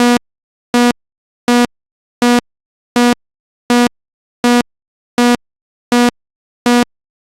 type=tone bursts; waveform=sawtooth; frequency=242 Hz; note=B3; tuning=35 cents flat; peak=-3 dBFS; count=10; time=0-6.83 s; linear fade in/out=2 ms; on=170 ms; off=570 ms; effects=low-pass 10000 Hz 12 dB/octave + Opus 48 kbps